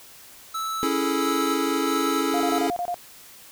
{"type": "tone with tremolo", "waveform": "square", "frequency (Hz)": 1311, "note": "E6", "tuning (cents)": -10, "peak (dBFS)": -27, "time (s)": [0.54, 2.59], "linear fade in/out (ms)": 10, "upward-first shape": "square", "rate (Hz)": 1.5, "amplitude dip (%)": 35}
{"type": "chord", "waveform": "square", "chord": "A major seventh", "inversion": "first", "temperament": "equal", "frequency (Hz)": [277.2, 329.6, 415.3, 440], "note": ["C#4", "E4", "G#4", "A4"], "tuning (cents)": [0, 0, 0, 0], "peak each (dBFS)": [-27, -28, -30, -32], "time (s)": [0.83, 2.7], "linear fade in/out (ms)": 0}
{"type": "tone bursts", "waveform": "sine", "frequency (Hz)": 705, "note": "F5", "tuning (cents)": 16, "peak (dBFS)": -24, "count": 7, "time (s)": [2.34, 2.943], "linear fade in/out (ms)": 0, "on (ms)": 63, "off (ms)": 27}
{"effects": ["white hiss -47 dBFS RMS until 3.51 s"]}